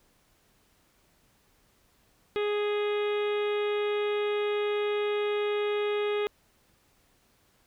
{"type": "harmonic tone", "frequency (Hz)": 415.3, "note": "G#4", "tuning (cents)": 0, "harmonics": [1, 2, 3, 4, 5, 6, 7, 8, 9], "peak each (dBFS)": [-26, -41, -39, -44, -41, -42, -48, -44, -48], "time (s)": [2.36, 6.27], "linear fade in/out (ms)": 0, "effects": ["pink hiss -66 dBFS RMS until 7.66 s"]}